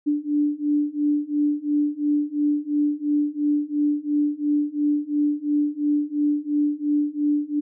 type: beating tone pair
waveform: sine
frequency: 292.7 / 295.6 Hz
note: D4 / D4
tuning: -6 / +11 cents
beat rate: 2.9 Hz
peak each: -23 / -22 dBFS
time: 0.06-7.61 s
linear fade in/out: 20 ms
effects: none